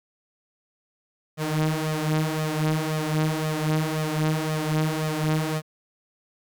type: tone with flanger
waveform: sawtooth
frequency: 155.56 Hz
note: D#3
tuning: in tune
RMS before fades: -25 dBFS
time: 1.37-5.62 s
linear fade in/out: 50 ms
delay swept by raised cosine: 1.6 to 6.4 ms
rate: 1.9 Hz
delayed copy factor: +0.65
effects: Opus 48 kbps